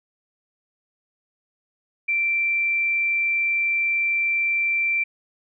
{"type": "tone", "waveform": "sine", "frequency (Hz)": 2349, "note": "D7", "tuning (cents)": 0, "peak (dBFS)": -19, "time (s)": [2.08, 5.04], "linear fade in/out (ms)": 10, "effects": []}